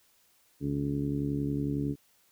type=harmonic tone; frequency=71 Hz; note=C#2; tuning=42 cents sharp; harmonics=1 / 2 / 3 / 4 / 5 / 6; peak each=-42 / -32 / -40 / -31 / -41 / -41 dBFS; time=0.6-1.96 s; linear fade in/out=50 ms; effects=white hiss -66 dBFS RMS until 2.31 s